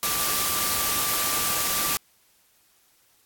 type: tone in noise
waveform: sine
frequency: 1174.7 Hz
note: D6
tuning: in tune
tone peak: -32 dBFS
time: 0.03-1.97 s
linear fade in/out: 0 ms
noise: white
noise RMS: -25 dBFS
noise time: 0.03-1.97 s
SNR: -10 dB
effects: white hiss -62 dBFS RMS until 3.25 s + AAC 64 kbps